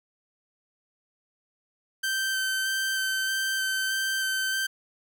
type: tone with vibrato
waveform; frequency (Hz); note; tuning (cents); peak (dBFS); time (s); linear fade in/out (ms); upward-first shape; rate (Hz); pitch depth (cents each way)
sawtooth; 1551; G6; -19; -22; 2.03-4.67; 10; square; 1.6; 9
effects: none